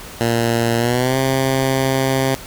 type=tone with pitch glide; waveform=10% pulse; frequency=116.54 to 133.1 Hz; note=A#2 to C3; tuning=0 to +30 cents; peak=-7 dBFS; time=0.21-2.35 s; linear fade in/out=0 ms; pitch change=+230 cents; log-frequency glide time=0.78-1.18 s; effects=pink hiss -35 dBFS RMS until 2.46 s